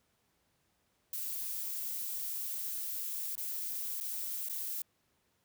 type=noise with dropouts; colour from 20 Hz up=violet; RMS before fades=-38 dBFS; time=1.13-4.82 s; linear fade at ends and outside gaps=2 ms; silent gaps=3.354-3.378 / 4.002-4.009 / 4.487-4.496 s; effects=pink hiss -75 dBFS RMS until 5.44 s + high-pass 60 Hz 12 dB/octave